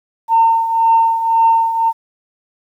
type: tone with tremolo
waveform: sine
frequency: 909 Hz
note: A#5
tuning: 44 cents flat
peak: -6 dBFS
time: 0.28-1.93 s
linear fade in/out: 50 ms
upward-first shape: triangle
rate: 1.9 Hz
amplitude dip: 70%
effects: tanh soft clip ceiling -2 dBFS + 8-bit